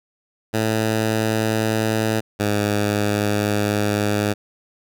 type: tone pair in turn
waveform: 10% pulse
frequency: 110 / 103.83 Hz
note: A2 / G#2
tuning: 0 / 0 cents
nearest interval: minor second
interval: 100 cents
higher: first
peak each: -10 dBFS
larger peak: neither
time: 0.53-2.21 / 2.39-4.34 s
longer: second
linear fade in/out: 20 ms
effects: none